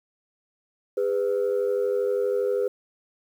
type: tone pair together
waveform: sine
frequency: 406.4 / 498.9 Hz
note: G#4 / B4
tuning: -38 / +17 cents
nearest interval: major third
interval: 355 cents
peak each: -23 dBFS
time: 0.97-2.68 s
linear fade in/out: 5 ms
effects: tanh soft clip ceiling -17 dBFS + 9-bit